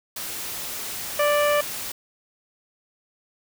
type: noise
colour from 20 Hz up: white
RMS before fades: -32 dBFS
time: 0.16-1.92 s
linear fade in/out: 5 ms
type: harmonic tone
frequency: 587.3 Hz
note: D5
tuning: in tune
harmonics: 1 / 2 / 3 / 4 / 5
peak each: -19 / -25 / -29 / -31 / -33 dBFS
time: 1.19-1.61 s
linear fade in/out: 5 ms
effects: none